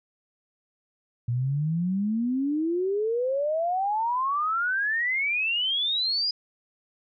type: exponential sweep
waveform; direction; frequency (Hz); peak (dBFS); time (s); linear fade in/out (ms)
sine; up; 116.54 to 4978; -23; 1.28-6.31; 5
effects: none